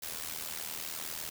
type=noise with amplitude modulation; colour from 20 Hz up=white; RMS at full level=-36 dBFS; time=0.02-1.3 s; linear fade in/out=10 ms; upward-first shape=sine; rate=79.8 Hz; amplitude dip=80%; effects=none